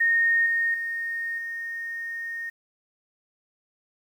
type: tone with level steps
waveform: sine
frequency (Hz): 1846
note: A#6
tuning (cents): -17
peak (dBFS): -18 / -21 / -27 / -30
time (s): 0-2.5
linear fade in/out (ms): 10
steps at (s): 0.46 / 0.74 / 1.38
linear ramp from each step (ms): 2
effects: 9-bit